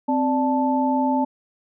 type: tone cluster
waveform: sine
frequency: 260.7 / 588 / 877 Hz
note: C4 / D5 / A5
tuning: -6 / +2 / -6 cents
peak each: -20 / -27 / -22 dBFS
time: 0.08-1.25 s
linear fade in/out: 10 ms
effects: none